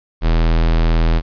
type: tone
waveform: square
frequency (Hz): 41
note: E1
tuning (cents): -9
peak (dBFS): -12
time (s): 0.21-1.22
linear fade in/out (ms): 50
effects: resampled to 11025 Hz + 9-bit